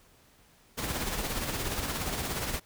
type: noise with tremolo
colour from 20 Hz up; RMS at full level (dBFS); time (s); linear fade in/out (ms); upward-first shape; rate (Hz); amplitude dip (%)
pink; -31; 0.77-2.6; 20; sine; 17; 45
effects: pink hiss -61 dBFS RMS until 2.65 s